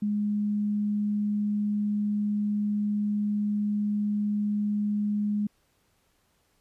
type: tone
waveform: sine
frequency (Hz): 207.7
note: G#3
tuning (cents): 0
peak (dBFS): -24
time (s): 0.02-5.47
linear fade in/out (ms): 5
effects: pink hiss -69 dBFS RMS until 6.6 s + resampled to 32000 Hz